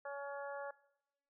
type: harmonic tone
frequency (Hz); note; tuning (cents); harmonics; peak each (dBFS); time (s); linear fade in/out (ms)
281.5; C#4; +27; 2 / 3 / 4 / 5 / 6; -44 / -49 / -52 / -51 / -52; 0.05-0.71; 5
effects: noise-tail reverb RT60 0.9 s tail -20 dB re dry